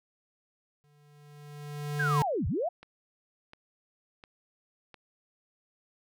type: tone with exponential growth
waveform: square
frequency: 146.83 Hz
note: D3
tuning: in tune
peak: -24 dBFS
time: 0.84-2.22 s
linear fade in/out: 0 ms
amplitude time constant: 300 ms
type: linear two-way sweep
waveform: sine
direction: down then up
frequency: 1661.2 to 59.7 to 746 Hz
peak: -27 dBFS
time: 1.99-2.69 s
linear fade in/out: 10 ms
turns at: 2.47 s
type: click train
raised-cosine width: 0.3 ms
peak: -32 dBFS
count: 4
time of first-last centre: 2.83-4.943 s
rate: 1.42 Hz
effects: none